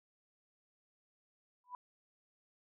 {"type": "tone with exponential growth", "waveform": "sine", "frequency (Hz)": 990, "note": "B5", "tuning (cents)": 4, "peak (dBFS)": -38, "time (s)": [1.64, 1.75], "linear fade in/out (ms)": 1, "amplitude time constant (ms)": 23, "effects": []}